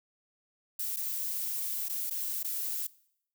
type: noise with dropouts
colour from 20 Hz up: violet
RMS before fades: -34 dBFS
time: 0.79-2.87 s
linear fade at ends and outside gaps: 5 ms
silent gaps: 0.963-0.969 / 1.885-1.895 / 2.098-2.108 / 2.431-2.444 s
effects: noise-tail reverb RT60 0.7 s tail -21 dB re dry